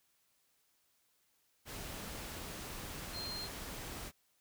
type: tone in noise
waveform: sine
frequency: 4186 Hz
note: C8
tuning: in tune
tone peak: -41 dBFS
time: 3.12-3.49 s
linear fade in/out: 50 ms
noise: pink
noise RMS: -45 dBFS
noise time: 1.65-4.12 s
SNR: +1 dB
effects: white hiss -75 dBFS RMS until 4.4 s